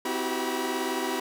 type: tone cluster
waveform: sawtooth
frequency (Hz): 256.7 / 327 / 373 / 391.3 / 967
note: C4 / E4 / F#4 / G4 / B5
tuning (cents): -33 / -14 / +14 / -3 / -37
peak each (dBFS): -30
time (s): 0.05-1.2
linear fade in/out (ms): 5
effects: none